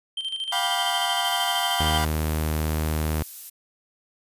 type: tone with tremolo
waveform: triangle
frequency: 3136 Hz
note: G7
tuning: in tune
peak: -24 dBFS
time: 0.17-1.98 s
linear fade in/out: 5 ms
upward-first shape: square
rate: 13 Hz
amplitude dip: 60%
type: chord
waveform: sawtooth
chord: G dominant seventh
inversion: third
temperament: just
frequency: 705.6 / 784 / 980 / 1176 Hz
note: F5 / G5 / B5 / D6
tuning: +18 / 0 / -14 / +2 cents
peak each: -24 / -25 / -25 / -29 dBFS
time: 0.52-2.05 s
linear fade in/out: 5 ms
type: noise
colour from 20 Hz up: violet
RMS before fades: -36 dBFS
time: 1.24-3.5 s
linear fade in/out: 10 ms
type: tone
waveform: sawtooth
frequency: 77.78 Hz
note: D#2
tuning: in tune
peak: -19 dBFS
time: 1.8-3.23 s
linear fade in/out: 5 ms
effects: resampled to 32000 Hz